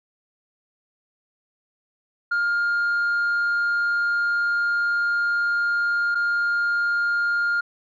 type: tone pair in turn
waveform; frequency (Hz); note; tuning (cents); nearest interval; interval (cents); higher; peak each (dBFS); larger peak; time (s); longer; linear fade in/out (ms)
sine; 1409 / 1409; F6 / F6; +15 / +15; unison; 0; neither; -17 / -17; neither; 2.31-6.15 / 6.15-7.61; first; 10
effects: tanh soft clip ceiling -18 dBFS